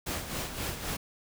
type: noise with tremolo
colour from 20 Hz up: pink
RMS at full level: -33 dBFS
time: 0.06-0.97 s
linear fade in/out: 10 ms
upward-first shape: sine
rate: 3.8 Hz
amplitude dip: 60%
effects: none